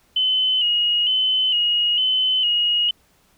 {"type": "tone with vibrato", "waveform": "sine", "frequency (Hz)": 2960, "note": "F#7", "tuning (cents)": 0, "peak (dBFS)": -16, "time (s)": [0.16, 2.91], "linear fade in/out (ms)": 5, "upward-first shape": "square", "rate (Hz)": 1.1, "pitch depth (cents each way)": 46, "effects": ["pink hiss -59 dBFS RMS until 3.37 s"]}